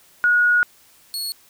sine / sawtooth tone pair in turn, 1450 / 4354 Hz, F#6 / C#8, -35 / -32 cents, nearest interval octave + perfect fifth, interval 1903 cents, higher second, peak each -13 / -22 dBFS, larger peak first, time 0.24-0.63 / 1.14-1.32 s, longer first, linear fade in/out 0 ms, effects white hiss -53 dBFS RMS until 1.49 s

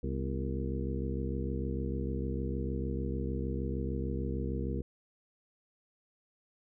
harmonic tone with a mistuned harmonic, 66.6 Hz, C2, 31 cents sharp, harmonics 1 / 2 / 3 / 4 / 5 / 6 / 7, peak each -35 / -38 / -40 / -41 / -42 / -43 / -43 dBFS, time 0.03-4.82 s, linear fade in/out 5 ms, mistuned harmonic 4, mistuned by -95 cents, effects none

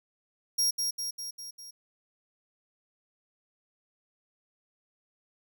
sawtooth tone with echo, 5600 Hz, F8, 4 cents sharp, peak -21 dBFS, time 0.58-0.71 s, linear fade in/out 10 ms, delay 200 ms, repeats 5, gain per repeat -4 dB, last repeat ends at 1.71 s, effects none

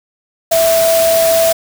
sine tone in noise, 659.3 Hz, E5, in tune, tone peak -9 dBFS, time 0.51-1.53 s, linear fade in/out 10 ms, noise white, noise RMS -18 dBFS, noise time 0.51-1.53 s, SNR +6 dB, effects none

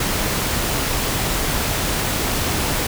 pink noise, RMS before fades -21 dBFS, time 0-2.87 s, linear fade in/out 5 ms, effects none

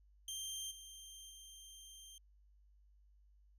20% pulse tone with level steps, 3162 Hz, G7, 14 cents sharp, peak -37 / -47 / -49 dBFS, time 0.28-2.18 s, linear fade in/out 2 ms, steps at 0.7 / 1.29 s, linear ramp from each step 20 ms, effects added 50 Hz sine -64 dBFS peak until 3.58 s

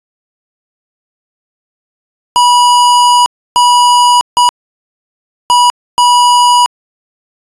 square tone bursts at uneven times, 974 Hz, B5, 24 cents flat, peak -5 dBFS, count 5, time 2.36-3.26 / 3.56-4.21 / 4.37-4.49 / 5.5-5.7 / 5.98-6.66 s, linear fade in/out 0 ms, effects resampled to 24000 Hz

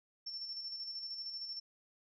sine tone with tremolo, 5410 Hz, E8, 44 cents sharp, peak -39 dBFS, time 0.26-1.6 s, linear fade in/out 10 ms, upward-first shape square, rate 13 Hz, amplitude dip 40%, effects none

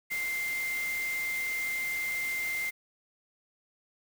sine tone in noise, 2093 Hz, C7, in tune, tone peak -30 dBFS, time 0.1-2.71 s, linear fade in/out 20 ms, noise white, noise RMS -41 dBFS, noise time 0.1-2.71 s, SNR +8 dB, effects none

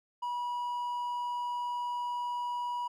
triangle tone, 971 Hz, B5, 30 cents flat, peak -30 dBFS, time 0.22-2.88 s, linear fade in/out 10 ms, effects none

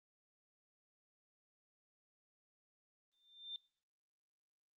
sine tone with exponential growth, 3586 Hz, A7, 32 cents sharp, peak -40 dBFS, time 3.13-3.56 s, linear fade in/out 1 ms, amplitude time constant 93 ms, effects noise-tail reverb RT60 0.5 s tail -23 dB re dry + Opus 24 kbps

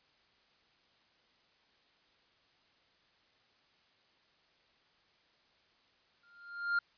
triangle tone with exponential growth, 1400 Hz, F6, 4 cents sharp, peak -24 dBFS, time 6.23-6.79 s, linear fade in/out 5 ms, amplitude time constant 120 ms, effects white hiss -69 dBFS RMS until 6.97 s + resampled to 11025 Hz

